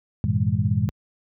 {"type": "tone cluster", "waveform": "sine", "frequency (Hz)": [94.4, 111, 127.8, 159.3, 201.6], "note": ["F#2", "A2", "C3", "D#3", "G3"], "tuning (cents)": [35, 16, -40, 41, 49], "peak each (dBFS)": [-24, -22, -27, -28, -27], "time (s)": [0.24, 0.89], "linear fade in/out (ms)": 0, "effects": ["high-pass 60 Hz 12 dB/octave"]}